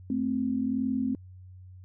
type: tone pair together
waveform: sine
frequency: 220.7 / 262.5 Hz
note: A3 / C4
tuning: +5 / +6 cents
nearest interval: minor third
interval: 301 cents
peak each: -30 / -27 dBFS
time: 0.1-1.15 s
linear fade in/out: 2 ms
effects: added 92 Hz sine -45 dBFS peak until 1.84 s